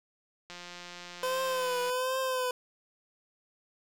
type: click train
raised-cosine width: 0.2 ms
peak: -27 dBFS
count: 247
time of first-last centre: 0.5-1.898 s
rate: 176 Hz
type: tone with vibrato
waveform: 25% pulse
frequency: 509 Hz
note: C5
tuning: 48 cents flat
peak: -25 dBFS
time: 1.23-2.51 s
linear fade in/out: 2 ms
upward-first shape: triangle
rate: 1.3 Hz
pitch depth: 61 cents each way
effects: none